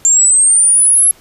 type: exponential sweep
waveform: sine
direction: up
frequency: 7260 to 11175 Hz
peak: -6 dBFS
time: 0.05-1.11 s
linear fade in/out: 0 ms
effects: pink hiss -45 dBFS RMS until 1.2 s + resampled to 32000 Hz